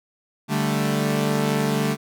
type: chord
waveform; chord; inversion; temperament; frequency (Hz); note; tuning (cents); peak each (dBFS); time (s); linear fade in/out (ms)
sawtooth; D suspended fourth; none; equal; 146.83 / 196 / 220; D3 / G3 / A3; 0 / 0 / 0; -20 / -22 / -20; 0.48-1.97; 50
effects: none